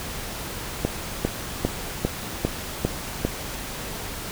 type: click train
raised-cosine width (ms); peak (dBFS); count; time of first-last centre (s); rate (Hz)
2; -7; 7; 0.85-3.25; 2.5
effects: pink hiss -33 dBFS RMS until 4.31 s